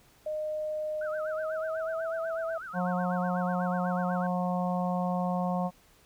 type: tone with pitch glide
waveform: sine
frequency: 614 to 654.3 Hz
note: D#5 to E5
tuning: -23 to -13 cents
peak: -30 dBFS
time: 0.26-2.58 s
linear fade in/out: 5 ms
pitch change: +110 cents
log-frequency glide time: 1.07-2.08 s
type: tone with vibrato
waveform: sine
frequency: 1396.9 Hz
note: F6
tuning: in tune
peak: -38 dBFS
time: 1.01-4.27 s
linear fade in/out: 5 ms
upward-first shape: sine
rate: 8.1 Hz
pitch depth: 200 cents each way
type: harmonic tone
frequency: 180 Hz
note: F#3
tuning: 47 cents flat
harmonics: 1 / 3 / 4 / 5 / 6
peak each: -29 / -35 / -33 / -38 / -39 dBFS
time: 2.73-5.71 s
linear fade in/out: 50 ms
effects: pink hiss -61 dBFS RMS until 6.05 s